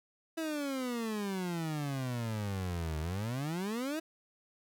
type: exponential two-way sweep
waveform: 30% pulse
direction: down then up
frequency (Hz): 329.6 to 75.7 to 329.6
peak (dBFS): -31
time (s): 0.37-4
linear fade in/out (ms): 10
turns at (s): 2.99
effects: none